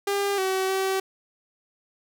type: tone with pitch steps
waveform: sawtooth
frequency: 400.8 / 379.3 / 383.1 Hz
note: G4 / F#4 / G4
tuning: +38 / +43 / -40 cents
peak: -19 dBFS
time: 0.07-1 s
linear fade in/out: 5 ms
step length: 310 ms
effects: none